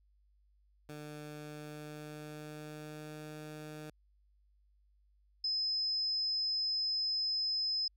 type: tone with pitch glide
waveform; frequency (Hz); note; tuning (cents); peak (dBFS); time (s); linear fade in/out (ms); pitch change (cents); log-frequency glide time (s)
15% pulse; 149.9 to 152.78; D3 to D#3; +36 to -31; -38; 0.89-3.9; 2; +33; 1.37-3.25
type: tone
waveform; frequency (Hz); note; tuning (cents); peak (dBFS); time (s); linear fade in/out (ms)
sine; 5100; D#8; +42; -31; 5.44-7.88; 5
effects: added 50 Hz sine -66 dBFS peak until 7.96 s